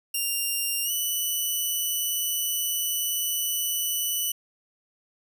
5% pulse tone with pitch glide, 2790 to 2973 Hz, F7 to F#7, -2 to +8 cents, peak -17 dBFS, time 0.14-4.32 s, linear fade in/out 5 ms, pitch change +110 cents, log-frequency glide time 0.84-0.91 s, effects none

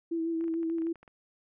sine tone with vibrato, 329.6 Hz, E4, in tune, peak -28 dBFS, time 0.11-0.93 s, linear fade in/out 10 ms, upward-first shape sine, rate 6.7 Hz, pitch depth 26 cents each way
clicks, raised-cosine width 0.5 ms, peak -38 dBFS, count 12, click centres 0.41 / 0.441 / 0.481 / 0.54 / 0.631 / 0.699 / 0.784 / 0.82 / 0.869 / 0.957 / 1.03 / 1.078 s
effects none

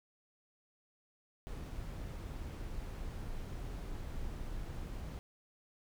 brown noise, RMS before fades -42 dBFS, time 1.47-5.19 s, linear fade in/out 0 ms, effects none

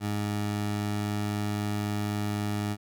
20% pulse tone, 103.83 Hz, G#2, in tune, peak -23 dBFS, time 0-2.77 s, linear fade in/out 50 ms, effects none

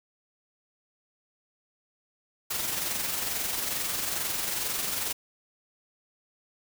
white noise with amplitude modulation, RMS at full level -29 dBFS, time 2.5-5.13 s, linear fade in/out 10 ms, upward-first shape sine, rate 22.3 Hz, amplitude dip 40%, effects none

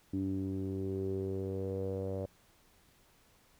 sawtooth tone with low-pass filter sweep, 96 Hz, G2, 36 cents flat, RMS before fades -36 dBFS, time 0.13-2.26 s, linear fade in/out 5 ms, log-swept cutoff 290 to 550 Hz, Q 6.6, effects pink hiss -66 dBFS RMS until 3.59 s

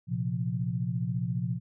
sine chord, Bb suspended second, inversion none, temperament just, 116.54 / 131.11 / 174.81 Hz, Bb2 / C3 / F3, 0 / +4 / +2 cents, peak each -32 dBFS, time 0.07-1.6 s, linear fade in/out 50 ms, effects none

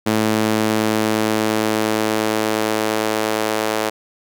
sawtooth tone with high-pass filter sweep, 108.6 Hz, A2, 22 cents flat, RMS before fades -19 dBFS, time 0.06-3.9 s, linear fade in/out 10 ms, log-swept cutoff 230 to 470 Hz, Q 1.2, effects none

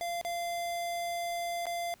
square tone with dropouts, 690 Hz, F5, 21 cents flat, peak -33 dBFS, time 0.01-1.94 s, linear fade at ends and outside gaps 0 ms, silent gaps 0.213-0.249 / 1.656-1.667 s, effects pink hiss -61 dBFS RMS until 2 s

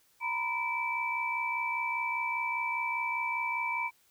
sine tone cluster, 937 / 1002 / 2319 Hz, A#5 / B5 / D7, +9 / +25 / -22 cents, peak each -35 / -36 / -32 dBFS, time 0.2-3.91 s, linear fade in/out 50 ms, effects white hiss -67 dBFS RMS until 4.1 s

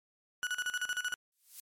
35% pulse tone with tremolo, 1471 Hz, F#6, 11 cents flat, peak -29 dBFS, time 0.43-1.14 s, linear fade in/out 0 ms, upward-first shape square, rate 13 Hz, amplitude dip 80%
violet noise with exponential growth, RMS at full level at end -39 dBFS, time 1.32-1.6 s, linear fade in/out 1 ms, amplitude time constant 60 ms
effects low-pass 12000 Hz 12 dB/octave + MP3 96 kbps

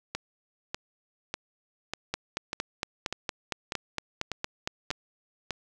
two click trains, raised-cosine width 0.2 ms, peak -14 / -12 dBFS, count 10 / 13, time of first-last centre 0.15-5.507 / 2.14-4.905 s, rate 1.68 / 4.34 Hz, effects none

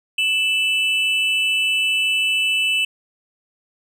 triangle tone pair together, 2637 / 2982 Hz, E7 / F#7, 0 / +13 cents, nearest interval major second, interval 213 cents, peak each -17 / -19 dBFS, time 0.18-2.85 s, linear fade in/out 5 ms, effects none

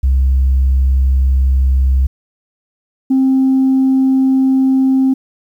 sine tone pair in turn, 66.1 / 264.4 Hz, C2 / C4, +18 / +18 cents, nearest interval 2 octaves, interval 2400 cents, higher second, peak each -7 dBFS, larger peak neither, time 0.03-2.07 / 3.1-5.14 s, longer neither, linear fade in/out 10 ms, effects tanh soft clip ceiling -6 dBFS + 8-bit

